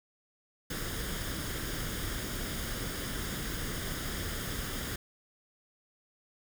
pink noise with comb filter, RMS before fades -36 dBFS, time 0.7-4.96 s, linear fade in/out 5 ms, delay 0.59 ms, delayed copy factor +0.55, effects none

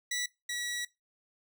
15% pulse tone pair in turn, 1959 / 1932 Hz, B6 / B6, -15 / -39 cents, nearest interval unison, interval 24 cents, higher first, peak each -25 / -27 dBFS, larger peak first, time 0.11-0.26 / 0.49-0.85 s, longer second, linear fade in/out 5 ms, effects noise-tail reverb RT60 0.2 s tail -19 dB re dry

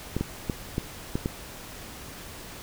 clicks, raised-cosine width 3 ms, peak -13 dBFS, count 6, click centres 0.166 / 0.21 / 0.498 / 0.781 / 1.155 / 1.259 s, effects pink hiss -42 dBFS RMS until 2.62 s

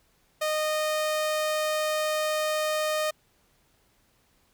sawtooth tone, 616 Hz, D#5, 17 cents flat, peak -21 dBFS, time 0.41-3.11 s, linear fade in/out 10 ms, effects pink hiss -66 dBFS RMS until 4.53 s

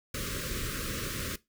pink band-stop noise, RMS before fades -35 dBFS, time 0.14-1.36 s, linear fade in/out 5 ms, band 580 to 1100 Hz, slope 96 dB/octave, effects noise-tail reverb RT60 0.2 s tail -19 dB re dry

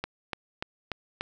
click train, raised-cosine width 0.3 ms, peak -15 dBFS, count 5, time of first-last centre 0.04-1.21 s, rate 3.42 Hz, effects none

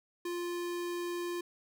square tone, 349.2 Hz, F4, in tune, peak -35 dBFS, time 0.25-1.41 s, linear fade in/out 5 ms, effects none

